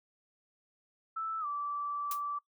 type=tone with pitch glide; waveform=sine; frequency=1318.5 to 1161.2 Hz; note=E6 to D6; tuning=0 to -20 cents; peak=-33 dBFS; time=1.16-2.39 s; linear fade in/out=10 ms; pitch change=-220 cents; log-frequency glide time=1.4-1.46 s
type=noise with exponential decay; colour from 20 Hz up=blue; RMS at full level=-34 dBFS; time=2.11-2.22 s; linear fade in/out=2 ms; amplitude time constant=23 ms
effects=noise-tail reverb RT60 0.1 s tail -21 dB re dry